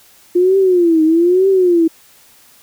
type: tone with vibrato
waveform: sine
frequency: 349.2 Hz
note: F4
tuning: in tune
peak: -8 dBFS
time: 0.35-1.88 s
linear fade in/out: 10 ms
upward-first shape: triangle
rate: 1.1 Hz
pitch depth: 200 cents each way
effects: white hiss -47 dBFS RMS until 2.62 s